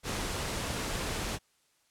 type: noise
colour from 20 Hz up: pink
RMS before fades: -34 dBFS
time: 0.03-1.39 s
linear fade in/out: 50 ms
effects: white hiss -70 dBFS RMS until 1.9 s + low-pass 10000 Hz 12 dB/octave